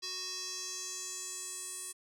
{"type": "tone with band-pass filter sweep", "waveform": "square", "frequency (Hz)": 370, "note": "F#4", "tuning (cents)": 0, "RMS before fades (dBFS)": -41, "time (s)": [0.02, 1.93], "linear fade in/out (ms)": 20, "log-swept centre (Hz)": [5000, 9000], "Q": 3.8, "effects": []}